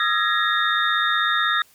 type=tone cluster; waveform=sine; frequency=1243 / 1339 / 1680 / 1869 / 3664 Hz; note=D#6 / E6 / G#6 / A#6 / A#7; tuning=-2 / +27 / +19 / +4 / -31 cents; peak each=-24 dBFS; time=0-1.62 s; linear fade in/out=2 ms; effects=white hiss -55 dBFS RMS until 1.74 s + MP3 96 kbps